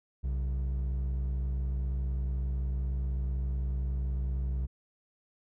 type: tone pair together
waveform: triangle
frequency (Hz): 63.5 / 134.55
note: B1 / C3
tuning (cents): +49 / +49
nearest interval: octave + minor second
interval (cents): 1300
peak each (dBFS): -27 / -38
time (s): 0.23-4.67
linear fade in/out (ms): 20
effects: none